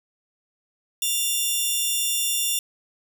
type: tone pair together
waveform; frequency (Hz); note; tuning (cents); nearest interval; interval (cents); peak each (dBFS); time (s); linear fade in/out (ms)
10% pulse; 2794 / 3525; F7 / A7; 0 / +2; major third; 402; -17 / -16; 1.02-2.59; 2
effects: none